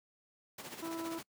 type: noise with tremolo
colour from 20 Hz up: pink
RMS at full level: -43 dBFS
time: 0.58-1.23 s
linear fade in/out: 5 ms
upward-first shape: sine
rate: 15 Hz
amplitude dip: 60%
type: harmonic tone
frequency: 329.6 Hz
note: E4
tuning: in tune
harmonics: 1 / 2 / 3 / 4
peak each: -38 / -48 / -47 / -51 dBFS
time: 0.82-1.19 s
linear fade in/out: 10 ms
effects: noise-tail reverb RT60 0.1 s tail -26 dB re dry + high-pass 200 Hz 12 dB/octave